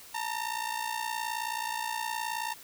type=ring-modulated tone; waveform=sawtooth; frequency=910 Hz; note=A#5; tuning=42 cents flat; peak=-25 dBFS; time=0.14-2.54 s; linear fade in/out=10 ms; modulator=29.5 Hz; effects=white hiss -50 dBFS RMS until 2.63 s